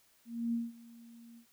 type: tone with ADSR envelope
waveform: sine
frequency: 233.1 Hz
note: A#3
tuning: in tune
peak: -29 dBFS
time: 0.25-1.46 s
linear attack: 280 ms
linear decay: 190 ms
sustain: -22 dB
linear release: 88 ms
effects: white hiss -68 dBFS RMS until 1.52 s